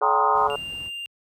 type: harmonic tone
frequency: 143.1 Hz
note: D3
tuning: 45 cents flat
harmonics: 3 / 4 / 5 / 6 / 7 / 8 / 9 / 10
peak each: -28 / -30 / -32 / -34 / -35 / -36 / -37 / -38 dBFS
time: 0.01-0.56 s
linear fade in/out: 5 ms
type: chord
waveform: sine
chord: C minor seventh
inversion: second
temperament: equal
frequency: 784 / 932.3 / 1046.5 / 1244.5 Hz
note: G5 / Bb5 / C6 / Eb6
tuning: 0 / 0 / 0 / 0 cents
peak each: -24 / -23 / -23 / -23 dBFS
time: 0.02-0.48 s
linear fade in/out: 10 ms
type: noise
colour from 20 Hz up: brown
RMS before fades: -39 dBFS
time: 0.33-0.91 s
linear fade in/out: 50 ms
type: tone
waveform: triangle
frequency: 2794 Hz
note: F7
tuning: in tune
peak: -29 dBFS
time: 0.5-1.06 s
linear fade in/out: 0 ms
effects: high-pass 80 Hz 12 dB/octave